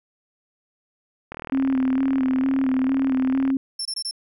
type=click train; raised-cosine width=0.5 ms; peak=-18 dBFS; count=87; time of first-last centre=1.32-3.503 s; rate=39.4 Hz
type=tone with vibrato; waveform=sine; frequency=264.5 Hz; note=C4; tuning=19 cents sharp; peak=-18 dBFS; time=1.52-3.57 s; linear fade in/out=2 ms; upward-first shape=square; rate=2.2 Hz; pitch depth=24 cents each way
type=tone bursts; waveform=35% pulse; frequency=5380 Hz; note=E8; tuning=34 cents sharp; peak=-23 dBFS; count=4; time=3.79-4.111 s; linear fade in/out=5 ms; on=63 ms; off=23 ms
effects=none